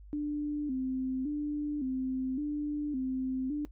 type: tone with vibrato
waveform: sine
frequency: 277.2 Hz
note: C#4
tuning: in tune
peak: -30 dBFS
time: 0.13-3.65 s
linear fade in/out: 0 ms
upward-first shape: square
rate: 0.89 Hz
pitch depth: 110 cents each way
effects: noise-tail reverb RT60 0.1 s tail -20 dB re dry + added 50 Hz sine -48 dBFS peak until 3.71 s